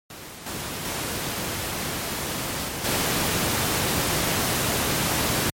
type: noise with level steps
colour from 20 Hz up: pink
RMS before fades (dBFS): -39 / -31 / -28 / -30 / -23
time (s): 0.1-5.5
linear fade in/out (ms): 2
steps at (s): 0.46 / 0.85 / 2.68 / 2.84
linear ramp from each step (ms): 5
effects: high-pass 80 Hz 12 dB/octave + MP3 64 kbps